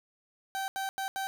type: tone bursts at uneven times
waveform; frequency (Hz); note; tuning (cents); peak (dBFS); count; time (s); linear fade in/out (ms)
30% pulse; 775; G5; -20; -29; 4; 0.55-0.68 / 0.76-0.89 / 0.98-1.08 / 1.16-1.27; 0
effects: none